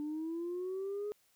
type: linear sweep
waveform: sine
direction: up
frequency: 293.7 to 420.9 Hz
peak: -34 dBFS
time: 0-1.12 s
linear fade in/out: 0 ms
effects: tanh soft clip ceiling -33 dBFS + white hiss -71 dBFS RMS until 1.35 s